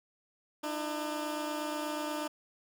15% pulse tone pair together, 301.2 / 329.5 Hz, D4 / E4, +44 / -1 cents, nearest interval major second, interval 155 cents, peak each -28 / -35 dBFS, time 0.63-2.28 s, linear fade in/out 10 ms, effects none

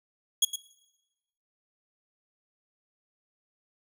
20% pulse tone with echo, 3322 Hz, G#7, in tune, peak -14 dBFS, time 0.42-0.45 s, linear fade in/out 5 ms, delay 110 ms, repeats 1, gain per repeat -10 dB, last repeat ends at 0.56 s, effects noise-tail reverb RT60 1.0 s tail -19 dB re dry

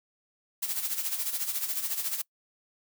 blue noise with tremolo, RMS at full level -29 dBFS, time 0.62-2.22 s, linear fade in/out 10 ms, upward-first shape sine, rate 14 Hz, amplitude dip 65%, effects noise-tail reverb RT60 0.1 s tail -24 dB re dry

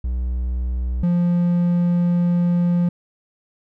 triangle tone pair in turn, 61.74 / 174.63 Hz, B1 / F3, 0 / 0 cents, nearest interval octave + tritone, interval 1800 cents, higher second, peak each -18 / -13 dBFS, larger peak second, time 0.04-1.03 / 1.03-2.89 s, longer second, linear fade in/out 5 ms, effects none

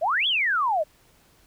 sine exponential two-way sweep, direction up then down, 579 to 3489 to 579 Hz, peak -20 dBFS, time 0.01-0.84 s, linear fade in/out 20 ms, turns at 0.27 s, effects pink hiss -59 dBFS RMS until 1.46 s

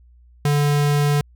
square tone, 145.6 Hz, D3, 15 cents flat, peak -16 dBFS, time 0.45-1.21 s, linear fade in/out 2 ms, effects added 60 Hz sine -47 dBFS peak until 1.35 s

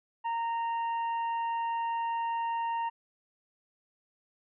harmonic tone, 925 Hz, A#5, 14 cents flat, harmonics 1 / 2 / 3, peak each -29 / -45 / -47 dBFS, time 0.24-2.9 s, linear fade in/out 20 ms, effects none

